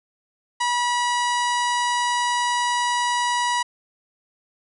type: harmonic tone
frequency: 970 Hz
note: B5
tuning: 31 cents flat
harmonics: 1 / 2 / 3 / 4 / 5 / 6 / 7 / 8 / 9 / 10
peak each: -21 / -27 / -31 / -33 / -35 / -37 / -38 / -39 / -40 / -41 dBFS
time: 0.6-3.63 s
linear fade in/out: 10 ms
effects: none